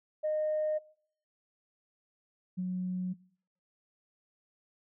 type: tone pair in turn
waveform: sine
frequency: 615 / 182.84 Hz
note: D#5 / F#3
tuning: -20 / -20 cents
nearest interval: octave + major sixth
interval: 2100 cents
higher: first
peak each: -27 / -30 dBFS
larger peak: first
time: 0.23-0.79 / 2.57-3.14 s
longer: second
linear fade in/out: 20 ms
effects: noise-tail reverb RT60 0.6 s tail -22 dB re dry + tanh soft clip ceiling -24 dBFS